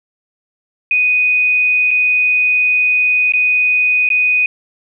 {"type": "tone with dropouts", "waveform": "sine", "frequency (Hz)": 2489, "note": "D#7", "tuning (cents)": 0, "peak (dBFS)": -10, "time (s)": [0.91, 4.46], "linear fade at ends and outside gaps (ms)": 2, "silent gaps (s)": [[1.908, 1.912], [3.322, 3.336], [4.09, 4.102]], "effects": []}